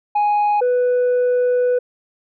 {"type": "tone pair in turn", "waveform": "sine", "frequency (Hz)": [830.6, 494.8], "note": ["G#5", "B4"], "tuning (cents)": [0, 3], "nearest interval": "major sixth", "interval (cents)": 897, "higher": "first", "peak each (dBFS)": -11, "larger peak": "neither", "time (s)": [[0.15, 0.61], [0.61, 1.79]], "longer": "second", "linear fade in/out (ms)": 10, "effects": ["tanh soft clip ceiling -13 dBFS"]}